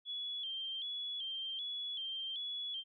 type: tone with vibrato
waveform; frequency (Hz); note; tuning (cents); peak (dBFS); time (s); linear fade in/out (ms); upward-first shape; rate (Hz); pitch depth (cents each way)
sine; 3272; G#7; -26; -38; 0.05-2.84; 50; square; 1.3; 62
effects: none